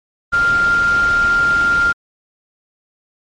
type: tone in noise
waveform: sine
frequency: 1396.9 Hz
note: F6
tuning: in tune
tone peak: -11 dBFS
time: 0.32-1.93 s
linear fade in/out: 20 ms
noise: pink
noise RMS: -26 dBFS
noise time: 0.32-1.93 s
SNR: +12 dB
effects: low-pass 5000 Hz 12 dB/octave + MP3 48 kbps